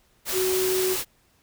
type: tone in noise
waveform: sine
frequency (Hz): 372.9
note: F#4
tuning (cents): +14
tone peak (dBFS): -22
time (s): 0.32-0.97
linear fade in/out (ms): 50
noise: white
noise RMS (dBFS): -28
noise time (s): 0.25-1.05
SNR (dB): +3
effects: pink hiss -63 dBFS RMS until 1.42 s